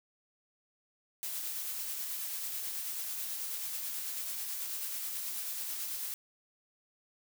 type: noise with tremolo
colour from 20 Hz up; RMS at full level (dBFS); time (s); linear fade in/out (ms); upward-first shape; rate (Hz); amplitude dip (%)
blue; -37; 1.23-6.14; 0; sine; 9.2; 25
effects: none